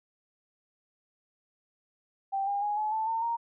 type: tone with pitch steps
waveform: sine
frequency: 783 / 805.9 / 829.6 / 853.9 / 878.9 / 904.6 / 931.1 Hz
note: G5 / G5 / G#5 / G#5 / A5 / A5 / A#5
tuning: -2 / +48 / -2 / +48 / -2 / +48 / -2 cents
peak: -27 dBFS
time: 2.32-3.37 s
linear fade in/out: 20 ms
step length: 150 ms
effects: none